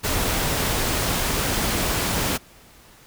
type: noise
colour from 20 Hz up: pink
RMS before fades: -23 dBFS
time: 0.03-2.38 s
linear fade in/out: 20 ms
effects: pink hiss -50 dBFS RMS until 3.06 s